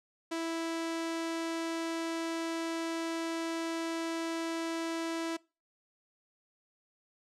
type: tone with low-pass filter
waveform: sawtooth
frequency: 329.6 Hz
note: E4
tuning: in tune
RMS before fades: -35 dBFS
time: 0.31-5.37 s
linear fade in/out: 10 ms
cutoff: 8500 Hz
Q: 0.81
effects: noise-tail reverb RT60 0.3 s tail -23 dB re dry